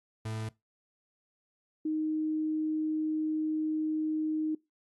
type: tone pair in turn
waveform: 40% pulse / sine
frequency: 110 / 311.1 Hz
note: A2 / D#4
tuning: 0 / 0 cents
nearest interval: octave + tritone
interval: 1800 cents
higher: second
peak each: -33 / -28 dBFS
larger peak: second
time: 0.25-0.49 / 1.85-4.55 s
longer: second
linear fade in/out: 5 ms
effects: noise-tail reverb RT60 0.2 s tail -22 dB re dry + AAC 32 kbps